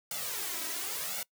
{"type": "noise with flanger", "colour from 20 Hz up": "white", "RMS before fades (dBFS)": -36, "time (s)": [0.11, 1.23], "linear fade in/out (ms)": 2, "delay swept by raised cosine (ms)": [1.4, 3.1], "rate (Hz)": 0.93, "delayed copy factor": 0.95, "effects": ["noise-tail reverb RT60 0.1 s tail -23 dB re dry", "high-pass 150 Hz 12 dB/octave"]}